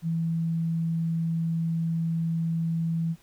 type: tone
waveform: sine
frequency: 164.81 Hz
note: E3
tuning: in tune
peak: -24 dBFS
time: 0.02-3.16 s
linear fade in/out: 50 ms
effects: pink hiss -60 dBFS RMS until 3.22 s